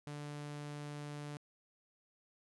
sawtooth tone, 146.8 Hz, D3, in tune, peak -39 dBFS, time 0.07-1.37 s, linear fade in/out 0 ms, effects resampled to 24000 Hz

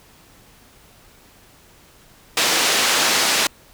white band-pass noise, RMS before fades -18 dBFS, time 2.37-3.47 s, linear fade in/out 2 ms, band 250 to 5700 Hz, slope 12 dB/octave, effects pink hiss -50 dBFS RMS until 3.73 s

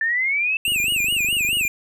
sine exponential sweep, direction up, 1760 to 2663 Hz, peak -18 dBFS, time 0.01-0.57 s, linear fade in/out 2 ms
square tone with vibrato, 2635 Hz, E7, 1 cent flat, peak -19 dBFS, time 0.65-1.68 s, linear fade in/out 2 ms, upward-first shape sine, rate 4.7 Hz, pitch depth 170 cents each way
click train, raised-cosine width 3 ms, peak -24 dBFS, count 25, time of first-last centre 0.68-1.652 s, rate 24.7 Hz
effects none

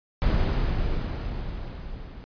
brown noise with level ramp, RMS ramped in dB -20 to -40 dBFS, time 0.22-2.24 s, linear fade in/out 0 ms, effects resampled to 11025 Hz

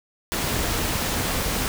pink noise with amplitude modulation, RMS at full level -23 dBFS, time 0.32-1.68 s, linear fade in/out 0 ms, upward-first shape sine, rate 293 Hz, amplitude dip 40%, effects none

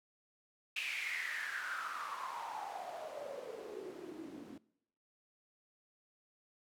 white noise with band-pass filter sweep, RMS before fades -43 dBFS, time 0.76-4.58 s, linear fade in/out 5 ms, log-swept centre 2600 to 250 Hz, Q 8.5, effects noise-tail reverb RT60 0.8 s tail -22 dB re dry

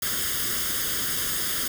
white noise with comb filter, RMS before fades -27 dBFS, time 0.02-1.68 s, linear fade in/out 5 ms, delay 0.6 ms, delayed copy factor +0.75, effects none

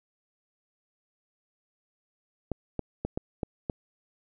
clicks, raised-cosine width 2 ms, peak -16 dBFS, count 6, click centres 2.517 / 2.793 / 3.05 / 3.175 / 3.432 / 3.698 s, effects none

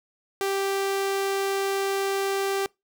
sawtooth tone, 392 Hz, G4, in tune, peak -20 dBFS, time 0.41-2.66 s, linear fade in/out 0 ms, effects noise-tail reverb RT60 0.2 s tail -24 dB re dry

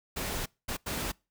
pink noise bursts at uneven times, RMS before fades -34 dBFS, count 3, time 0.16-0.46 / 0.68-0.77 / 0.86-1.12 s, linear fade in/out 10 ms, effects noise-tail reverb RT60 0.3 s tail -26 dB re dry

